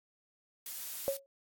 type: noise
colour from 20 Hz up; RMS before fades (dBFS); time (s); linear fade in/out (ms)
blue; -41; 0.66-1.17; 2
type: tone with exponential decay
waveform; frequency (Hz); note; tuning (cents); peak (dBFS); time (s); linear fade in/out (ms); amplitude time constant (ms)
sine; 550; C#5; -14; -25; 1.08-1.26; 0; 37
effects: AAC 64 kbps